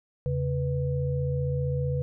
sine tone cluster, 82.7 / 138.1 / 494.2 Hz, E2 / C#3 / B4, +6 / -6 / +1 cents, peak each -33 / -26 / -32 dBFS, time 0.26-2.02 s, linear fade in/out 0 ms, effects none

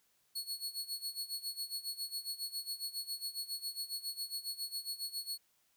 sawtooth tone with tremolo, 4368 Hz, C#8, 26 cents flat, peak -33 dBFS, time 0.35-5.38 s, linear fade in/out 10 ms, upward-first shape sine, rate 7.3 Hz, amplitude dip 85%, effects white hiss -74 dBFS RMS until 5.76 s

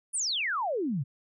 sine exponential sweep, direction down, 10060 to 122.1 Hz, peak -27 dBFS, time 0.13-1.04 s, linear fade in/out 20 ms, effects none

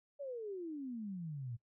sine exponential sweep, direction down, 583 to 112.6 Hz, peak -40 dBFS, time 0.19-1.57 s, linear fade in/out 20 ms, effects noise-tail reverb RT60 0.1 s tail -20 dB re dry

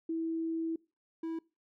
sine / triangle tone pair in turn, 326.7 / 326.7 Hz, E4 / E4, -15 / -15 cents, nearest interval unison, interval 0 cents, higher neither, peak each -31 / -32 dBFS, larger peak first, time 0.09-0.76 / 1.23-1.39 s, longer first, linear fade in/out 5 ms, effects noise-tail reverb RT60 0.3 s tail -23 dB re dry

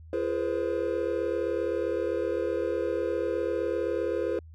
triangle tone cluster, 342.1 / 417.5 / 485.4 / 525 Hz, F4 / G#4 / B4 / C5, -36 / +9 / -30 / +6 cents, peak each -30 dBFS, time 0.13-4.39 s, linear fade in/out 2 ms, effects added 80 Hz sine -45 dBFS peak until 4.54 s

